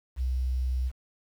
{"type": "tone with quantisation", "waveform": "sine", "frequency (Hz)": 63.5, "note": "B1", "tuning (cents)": 49, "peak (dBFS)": -25, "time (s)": [0.16, 0.92], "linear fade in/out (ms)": 50, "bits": 9, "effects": []}